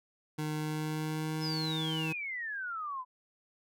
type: tone with pitch glide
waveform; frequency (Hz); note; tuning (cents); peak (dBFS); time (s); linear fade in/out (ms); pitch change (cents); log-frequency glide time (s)
25% pulse; 153.3 to 158.98; D#3 to D#3; -25 to +38; -29; 0.38-2.13; 10; +63; 0.53-1.93
type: exponential sweep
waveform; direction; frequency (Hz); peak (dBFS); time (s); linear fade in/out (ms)
sine; down; 5274 to 987.8; -35; 1.4-3.05; 50
effects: none

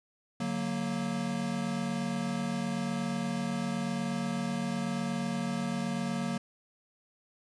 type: chord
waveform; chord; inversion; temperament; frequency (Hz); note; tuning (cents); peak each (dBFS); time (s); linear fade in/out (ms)
square; D augmented; none; equal with one note detuned; 144.06 / 185 / 233.1; D3 / F#3 / A#3; -33 / 0 / 0; -40 / -35 / -34; 0.4-6.38; 5
effects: resampled to 22050 Hz + 11-bit

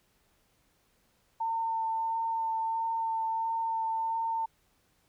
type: tone with vibrato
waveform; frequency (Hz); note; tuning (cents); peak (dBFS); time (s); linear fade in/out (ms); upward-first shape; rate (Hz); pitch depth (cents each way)
sine; 902; A5; +43; -28; 1.4-4.46; 10; sine; 1.5; 12
effects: pink hiss -70 dBFS RMS until 5.08 s

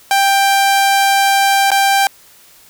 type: tone with dropouts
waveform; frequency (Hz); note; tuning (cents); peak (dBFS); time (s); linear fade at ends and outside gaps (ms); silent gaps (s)
sawtooth; 788; G5; +9; -6; 0.11-2.07; 1; 1.705-1.716
effects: white hiss -45 dBFS RMS until 2.69 s

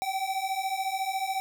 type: beating tone pair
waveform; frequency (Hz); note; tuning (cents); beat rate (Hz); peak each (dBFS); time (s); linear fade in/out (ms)
square; 761 / 775; F#5 / G5; +48 / -20; 14; -33 / -31; 0.02-1.4; 0
effects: none

